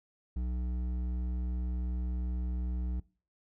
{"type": "tone with hard clipping", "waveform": "sine", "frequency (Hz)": 61.3, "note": "B1", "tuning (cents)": -12, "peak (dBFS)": -33, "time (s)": [0.36, 3], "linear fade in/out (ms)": 5, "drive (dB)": 9, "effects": ["noise-tail reverb RT60 0.4 s tail -22 dB re dry"]}